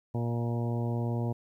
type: harmonic tone with a mistuned harmonic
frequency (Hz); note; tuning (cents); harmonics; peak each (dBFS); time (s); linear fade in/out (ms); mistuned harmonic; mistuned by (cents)
118.3; A#2; +26; 1 / 2 / 3 / 4 / 5 / 6 / 7 / 8; -29 / -35 / -39 / -41 / -43 / -45 / -46 / -47; 0.14-1.33; 10; 6; -21
effects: 11-bit